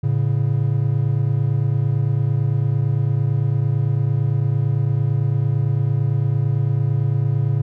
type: tone pair together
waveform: triangle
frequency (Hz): 111.2 / 140.1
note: A2 / C#3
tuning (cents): +19 / +19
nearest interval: major third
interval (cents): 400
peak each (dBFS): -17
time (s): 0.03-7.62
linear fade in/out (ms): 10
effects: none